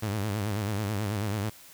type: tone with vibrato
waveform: sawtooth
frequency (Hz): 103.83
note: G#2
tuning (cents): 0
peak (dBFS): -24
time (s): 0.02-1.5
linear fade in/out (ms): 10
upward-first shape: sine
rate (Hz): 9.2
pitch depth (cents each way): 110
effects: white hiss -51 dBFS RMS until 1.73 s